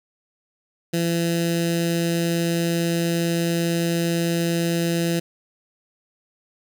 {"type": "tone with notch filter", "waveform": "15% pulse", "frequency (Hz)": 168.9, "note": "E3", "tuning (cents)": 42, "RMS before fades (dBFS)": -22, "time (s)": [0.93, 5.2], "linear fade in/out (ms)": 10, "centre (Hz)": 1000, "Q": 0.52, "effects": []}